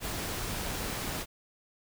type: noise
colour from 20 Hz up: pink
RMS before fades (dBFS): -35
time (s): 0-1.26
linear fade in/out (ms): 50
effects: none